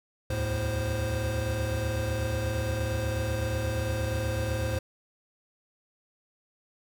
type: tone cluster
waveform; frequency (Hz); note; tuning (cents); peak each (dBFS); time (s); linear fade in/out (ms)
square; 73.4 / 81.7 / 109.2 / 523; D2 / E2 / A2 / C5; 0 / -15 / -13 / -1; -35 / -37 / -31 / -34; 0.3-4.79; 5
effects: none